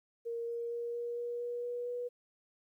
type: tone with pitch steps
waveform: sine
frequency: 466.2 / 469.2 / 472.2 / 475.2 / 478.2 / 481.2 / 484.3 / 487.4 Hz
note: A#4 / A#4 / A#4 / A#4 / A#4 / B4 / B4 / B4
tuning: 0 / +11 / +22 / +33 / +44 / -45 / -34 / -23 cents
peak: -35 dBFS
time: 0.25-2.09 s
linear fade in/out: 20 ms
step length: 230 ms
effects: 12-bit